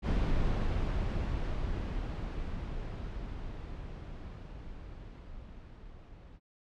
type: noise with level ramp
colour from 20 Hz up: brown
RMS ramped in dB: -28 to -51 dBFS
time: 0.02-6.4 s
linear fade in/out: 50 ms
effects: low-pass 4000 Hz 12 dB/octave